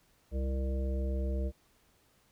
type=harmonic tone with a mistuned harmonic; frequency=66 Hz; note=C2; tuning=16 cents sharp; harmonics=1 / 3 / 5 / 7 / 9; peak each=-30 / -41 / -44 / -44 / -44 dBFS; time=0.31-1.52 s; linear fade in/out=50 ms; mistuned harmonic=5; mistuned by=+19 cents; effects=pink hiss -68 dBFS RMS until 2.31 s